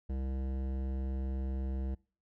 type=tone with hard clipping; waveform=sine; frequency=66 Hz; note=C2; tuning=16 cents sharp; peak=-35 dBFS; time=0.09-1.95 s; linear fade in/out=10 ms; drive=15 dB; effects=noise-tail reverb RT60 0.4 s tail -24 dB re dry